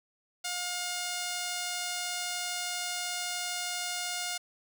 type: tone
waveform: 5% pulse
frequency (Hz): 713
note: F5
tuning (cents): +36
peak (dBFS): -21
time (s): 0.44-4.38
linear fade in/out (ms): 10
effects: none